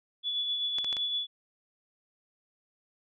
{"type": "tone with tremolo", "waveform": "sine", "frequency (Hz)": 3429, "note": "A7", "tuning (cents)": -45, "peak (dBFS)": -27, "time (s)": [0.23, 1.27], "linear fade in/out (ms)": 50, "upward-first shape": "sine", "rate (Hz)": 7.8, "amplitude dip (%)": 35}
{"type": "clicks", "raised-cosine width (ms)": 0.2, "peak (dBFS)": -21, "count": 4, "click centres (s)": [0.785, 0.845, 0.928, 0.968]}
{"effects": []}